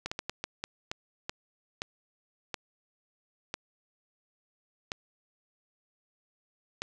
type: slowing click train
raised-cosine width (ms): 0.2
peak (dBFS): -16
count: 13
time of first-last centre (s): 0.06-6.82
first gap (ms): 55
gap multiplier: 1.38
effects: none